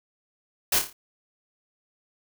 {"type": "noise with echo", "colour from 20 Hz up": "white", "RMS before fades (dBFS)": -22, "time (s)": [0.72, 0.79], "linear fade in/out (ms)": 5, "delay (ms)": 28, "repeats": 5, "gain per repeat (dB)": -6, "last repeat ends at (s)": 0.93, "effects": []}